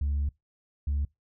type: tone pair in turn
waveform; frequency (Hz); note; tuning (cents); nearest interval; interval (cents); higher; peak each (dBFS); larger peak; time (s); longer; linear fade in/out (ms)
sine; 71.5 / 71.5; D2 / D2; -46 / -46; unison; 0; neither; -23; neither; 0.01-0.29 / 0.87-1.05; first; 5
effects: noise-tail reverb RT60 0.2 s tail -25 dB re dry + tanh soft clip ceiling -23 dBFS